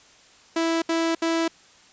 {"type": "tone bursts", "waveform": "sawtooth", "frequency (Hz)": 329.6, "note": "E4", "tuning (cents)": 0, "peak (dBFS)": -17, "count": 3, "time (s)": [0.56, 1.48], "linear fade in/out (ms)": 5, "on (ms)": 260, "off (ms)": 70, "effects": ["white hiss -53 dBFS RMS until 1.92 s", "resampled to 16000 Hz"]}